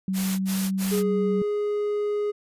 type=tone with pitch glide; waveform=sine; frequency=190 to 191.54 Hz; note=F#3 to G3; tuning=+46 to -40 cents; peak=-23 dBFS; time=0.08-1.42 s; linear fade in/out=2 ms; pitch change=+14 cents; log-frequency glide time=0.27-0.6 s
type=noise bursts; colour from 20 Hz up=white; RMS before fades=-32 dBFS; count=3; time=0.13-1.034 s; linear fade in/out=50 ms; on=260 ms; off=62 ms
type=tone; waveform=triangle; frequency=415.3 Hz; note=G#4; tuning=in tune; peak=-21 dBFS; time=0.91-2.32 s; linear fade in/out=20 ms
effects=resampled to 32000 Hz